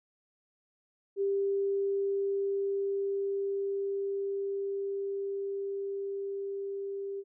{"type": "tone with level ramp", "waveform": "sine", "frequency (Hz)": 395.7, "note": "G4", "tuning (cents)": 16, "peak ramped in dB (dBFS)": [-26, -34], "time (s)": [1.16, 7.24], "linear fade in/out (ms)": 50, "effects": []}